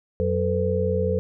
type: tone cluster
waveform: sine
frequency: 90.1 / 184.5 / 442.7 / 503 Hz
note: F#2 / F#3 / A4 / B4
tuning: -45 / -5 / +11 / +32 cents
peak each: -25 / -28 / -25 / -25 dBFS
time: 0.2-1.19 s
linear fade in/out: 0 ms
effects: none